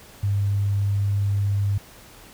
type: tone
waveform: sine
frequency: 100.4 Hz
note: G2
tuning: 42 cents sharp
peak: -19 dBFS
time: 0.23-1.78 s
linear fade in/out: 5 ms
effects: pink hiss -47 dBFS RMS until 2.33 s